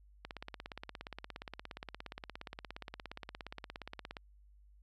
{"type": "click train", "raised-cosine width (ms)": 0.3, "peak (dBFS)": -27, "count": 68, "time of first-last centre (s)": [0.25, 4.168], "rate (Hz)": 17.1, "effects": ["added 50 Hz sine -59 dBFS peak until 4.82 s"]}